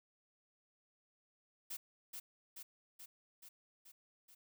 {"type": "noise with echo", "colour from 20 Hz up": "blue", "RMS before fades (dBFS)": -44, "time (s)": [1.7, 1.77], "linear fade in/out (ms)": 10, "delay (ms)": 430, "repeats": 6, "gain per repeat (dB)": -3, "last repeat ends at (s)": 4.35, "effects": []}